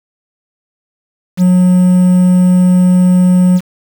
triangle tone with quantisation, 181.5 Hz, F#3, 33 cents flat, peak -3 dBFS, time 1.37-3.61 s, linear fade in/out 50 ms, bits 5, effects none

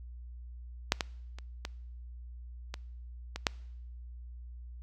clicks, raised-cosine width 0.2 ms, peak -6 / -12 / -28 / -18 / -20 / -19 / -7 dBFS, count 7, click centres 0.921 / 1.008 / 1.386 / 1.651 / 2.741 / 3.36 / 3.468 s, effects noise-tail reverb RT60 0.8 s tail -25 dB re dry + added 60 Hz sine -43 dBFS peak until 4.82 s

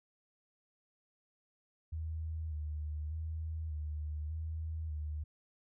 sine tone with vibrato, 77.78 Hz, D#2, in tune, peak -36 dBFS, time 1.92-5.24 s, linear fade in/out 10 ms, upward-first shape square, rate 0.84 Hz, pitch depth 43 cents each way, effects none

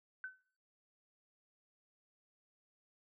sine tone with exponential decay, 1518 Hz, F#6, 44 cents sharp, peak -38 dBFS, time 0.24-0.41 s, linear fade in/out 1 ms, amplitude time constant 36 ms, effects noise-tail reverb RT60 0.5 s tail -21 dB re dry

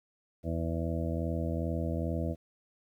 harmonic tone, 82.41 Hz, E2, in tune, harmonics 1 / 2 / 3 / 4 / 6 / 7 / 8, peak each -33 / -36 / -38 / -39 / -41 / -41 / -42 dBFS, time 0.43-2.36 s, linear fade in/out 50 ms, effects 11-bit

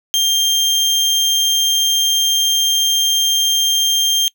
30% pulse tone, 3187 Hz, G7, 28 cents sharp, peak -9 dBFS, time 0.14-4.28 s, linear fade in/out 0 ms, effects noise-tail reverb RT60 0.1 s tail -23 dB re dry

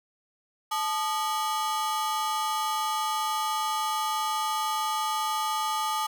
45% pulse ring-modulated tone, 1046.5 Hz, C6, in tune, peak -23 dBFS, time 0.71-6.07 s, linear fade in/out 10 ms, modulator 177 Hz, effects none

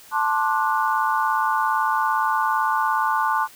sine chord, D dominant seventh, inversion second, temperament just, 881 / 1057.2 / 1174.7 / 1468.3 Hz, A5 / C6 / D6 / F#6, +2 / +18 / 0 / -14 cents, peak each -22 / -24 / -25 / -26 dBFS, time 0.11-3.48 s, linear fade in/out 50 ms, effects white hiss -47 dBFS RMS until 3.55 s

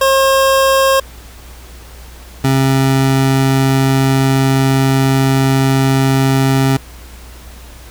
25% pulse tone pair in turn, 537 / 134.25 Hz, C5 / C3, +45 / +45 cents, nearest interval 2 octaves, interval 2400 cents, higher first, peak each -5 / -6 dBFS, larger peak first, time 0.01-1 / 2.44-6.77 s, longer second, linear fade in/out 5 ms, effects added 60 Hz sine -34 dBFS peak until 7.9 s + pink hiss -39 dBFS RMS until 7.9 s

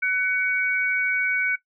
sine tone pair together, 1500 / 2247 Hz, F#6 / C#7, +23 / +23 cents, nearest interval perfect fifth, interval 700 cents, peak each -23 dBFS, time 0.02-1.56 s, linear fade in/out 10 ms, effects noise-tail reverb RT60 0.1 s tail -17 dB re dry

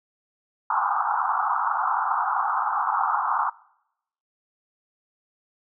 pink band-pass noise, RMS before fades -24 dBFS, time 0.7-3.5 s, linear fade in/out 5 ms, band 770 to 1400 Hz, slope 96 dB/octave, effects noise-tail reverb RT60 0.8 s tail -23 dB re dry

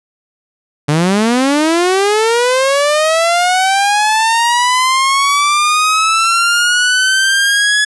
sawtooth linear sweep, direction up, 141.7 to 1700 Hz, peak -6 dBFS, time 0.88-7.85 s, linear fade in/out 10 ms, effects resampled to 24000 Hz

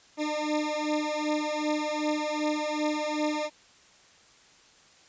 20% pulse beating tone pair, 300.8 / 303.4 Hz, D4 / D#4, +42 / -44 cents, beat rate 2.6 Hz, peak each -25 dBFS, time 0.17-3.5 s, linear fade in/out 50 ms, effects white hiss -57 dBFS RMS until 5.08 s + resampled to 16000 Hz

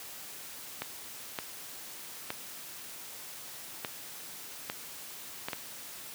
clicks, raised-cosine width 0.3 ms, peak -17 dBFS, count 7, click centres 0.82 / 1.388 / 2.304 / 3.848 / 4.699 / 5.485 / 5.532 s, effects white hiss -45 dBFS RMS until 6.14 s + high-pass 100 Hz 12 dB/octave

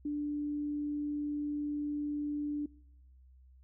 sine tone, 293.7 Hz, D4, in tune, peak -32 dBFS, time 0.05-2.66 s, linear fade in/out 5 ms, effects noise-tail reverb RT60 0.8 s tail -24 dB re dry + added 64 Hz sine -56 dBFS peak until 3.63 s

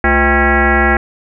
sine tone with frequency modulation, 793 Hz, G5, 20 cents sharp, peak -8 dBFS, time 0.04-0.97 s, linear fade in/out 2 ms, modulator 286 Hz, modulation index 4.3, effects none

